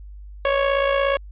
sawtooth tone with amplitude modulation, 554.4 Hz, C#5, in tune, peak -11 dBFS, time 0.45-1.17 s, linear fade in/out 2 ms, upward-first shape sine, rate 57 Hz, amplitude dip 55%, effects added 50 Hz sine -36 dBFS peak until 1.31 s + resampled to 8000 Hz

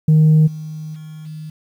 sine tone with level steps, 155.56 Hz, D#3, in tune, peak -6 / -26 / -31 / -28 dBFS, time 0.08-1.5 s, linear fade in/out 5 ms, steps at 0.46 / 0.94 / 1.25 s, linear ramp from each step 20 ms, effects tanh soft clip ceiling -6 dBFS + 8-bit

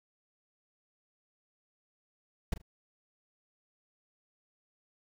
brown noise with echo, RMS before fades -29 dBFS, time 2.52-2.54 s, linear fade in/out 5 ms, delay 39 ms, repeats 2, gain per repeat -13 dB, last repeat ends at 2.618 s, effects none

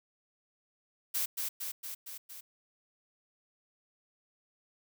blue noise with echo, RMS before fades -32 dBFS, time 1.14-1.26 s, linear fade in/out 10 ms, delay 230 ms, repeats 5, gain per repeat -3 dB, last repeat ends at 2.41 s, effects none

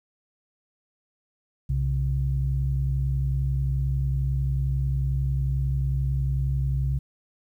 sine tone pair together, 63.6 / 134.76 Hz, C2 / C#3, -48 / -49 cents, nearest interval octave + minor second, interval 1299 cents, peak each -24 dBFS, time 1.69-6.99 s, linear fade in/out 10 ms, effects tanh soft clip ceiling -14 dBFS + 10-bit

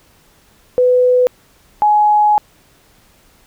sine tone pair in turn, 499.5 / 840.1 Hz, B4 / G#5, +20 / +20 cents, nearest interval major sixth, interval 900 cents, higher second, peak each -8 / -8 dBFS, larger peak neither, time 0.78-1.27 / 1.82-2.38 s, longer second, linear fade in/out 0 ms, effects pink hiss -51 dBFS RMS until 3.46 s

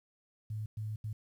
sine tone bursts at uneven times, 107.7 Hz, A2, 37 cents flat, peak -35 dBFS, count 3, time 0.5-0.66 / 0.77-0.96 / 1.04-1.13 s, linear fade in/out 5 ms, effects 11-bit

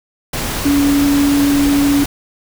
sine tone in noise, 284.1 Hz, C#4, 43 cents sharp, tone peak -10 dBFS, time 0.65-2.04 s, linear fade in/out 5 ms, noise pink, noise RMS -21 dBFS, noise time 0.33-2.06 s, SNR +8 dB, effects none

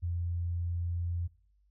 sine tone, 86.3 Hz, F2, 20 cents flat, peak -30 dBFS, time 0.02-1.28 s, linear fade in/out 20 ms, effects noise-tail reverb RT60 0.5 s tail -22 dB re dry + added 50 Hz sine -65 dBFS peak until 1.7 s

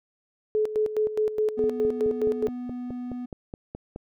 sine tone with tremolo, 429.1 Hz, A4, 43 cents flat, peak -20 dBFS, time 0.55-2.47 s, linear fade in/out 0 ms, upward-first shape square, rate 4.8 Hz, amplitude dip 70%
triangle tone, 246.9 Hz, B3, in tune, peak -29 dBFS, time 1.57-3.26 s, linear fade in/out 10 ms
click train, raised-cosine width 2 ms, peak -22 dBFS, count 12, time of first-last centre 1.64-3.961 s, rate 4.74 Hz
effects none

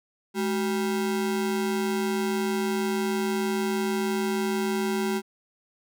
square ring-modulated tone, 295.1 Hz, D4, 8 cents sharp, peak -22 dBFS, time 0.34-5.22 s, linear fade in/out 50 ms, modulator 83.2 Hz, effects none

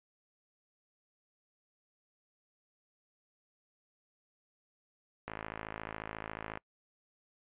click train, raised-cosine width 0.5 ms, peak -24 dBFS, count 71, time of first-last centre 5.28-6.574 s, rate 54.1 Hz, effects noise-tail reverb RT60 0.1 s tail -25 dB re dry + resampled to 8000 Hz

